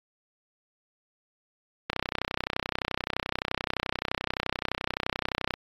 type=click train; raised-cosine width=0.3 ms; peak=-11 dBFS; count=116; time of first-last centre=1.9-5.539 s; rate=31.6 Hz; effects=AAC 32 kbps